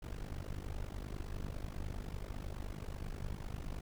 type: noise with amplitude modulation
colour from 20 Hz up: brown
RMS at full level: -38 dBFS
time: 0.02-3.81 s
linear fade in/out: 10 ms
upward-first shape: sine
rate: 50 Hz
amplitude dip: 95%
effects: none